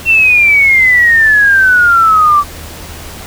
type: exponential sweep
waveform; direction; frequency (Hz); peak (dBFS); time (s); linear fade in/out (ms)
sine; down; 2729 to 1152; -4; 0.05-2.44; 50
effects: added 79 Hz sine -32 dBFS peak until 3.26 s + pink hiss -29 dBFS RMS until 3.26 s